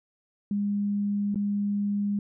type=tone with dropouts; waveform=sine; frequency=203.5 Hz; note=G#3; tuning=35 cents flat; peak=-24 dBFS; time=0.51-2.19 s; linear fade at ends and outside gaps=2 ms; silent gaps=1.345-1.357 s; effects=none